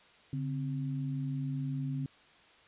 sine tone pair together, 141.82 / 261.6 Hz, C#3 / C4, +40 / 0 cents, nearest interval major seventh, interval 1060 cents, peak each -33 / -38 dBFS, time 0.33-2.06 s, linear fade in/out 2 ms, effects white hiss -60 dBFS RMS until 2.67 s + resampled to 8000 Hz

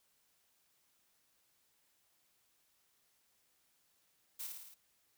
blue noise with echo, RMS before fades -43 dBFS, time 4.39-4.47 s, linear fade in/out 10 ms, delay 55 ms, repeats 5, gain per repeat -3 dB, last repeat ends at 4.745 s, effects white hiss -75 dBFS RMS until 5.17 s

